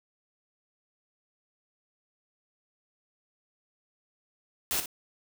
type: noise with echo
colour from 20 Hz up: white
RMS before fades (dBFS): -29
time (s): 4.71-4.8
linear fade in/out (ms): 0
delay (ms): 58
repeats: 1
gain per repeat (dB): -9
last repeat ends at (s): 4.858
effects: none